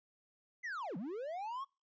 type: linear two-way sweep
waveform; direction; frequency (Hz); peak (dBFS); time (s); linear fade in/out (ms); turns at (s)
triangle; down then up; 2072 to 158.6 to 1131; -37; 0.63-1.65; 20; 0.97
effects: noise-tail reverb RT60 0.3 s tail -26 dB re dry + resampled to 16000 Hz